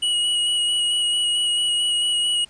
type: tone with vibrato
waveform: square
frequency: 2912 Hz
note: F#7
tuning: 28 cents flat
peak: -19 dBFS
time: 0.02-2.45 s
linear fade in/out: 10 ms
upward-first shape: square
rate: 4.5 Hz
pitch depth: 12 cents each way
effects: pink hiss -53 dBFS RMS until 2.49 s + resampled to 22050 Hz